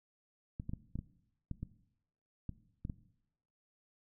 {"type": "clicks", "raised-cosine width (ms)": 5, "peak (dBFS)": -27, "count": 10, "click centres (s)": [0.599, 0.694, 0.735, 0.956, 0.99, 1.513, 1.63, 2.493, 2.851, 2.898], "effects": ["noise-tail reverb RT60 0.8 s tail -17 dB re dry"]}